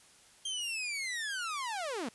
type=linear sweep; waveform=sawtooth; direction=down; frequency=3191 to 203.7 Hz; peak=-31 dBFS; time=0.45-2.09 s; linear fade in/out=5 ms; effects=white hiss -60 dBFS RMS until 2.14 s + resampled to 24000 Hz